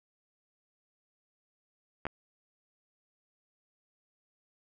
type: clicks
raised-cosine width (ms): 0.5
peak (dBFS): -19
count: 2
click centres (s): 2.054 / 2.067
effects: none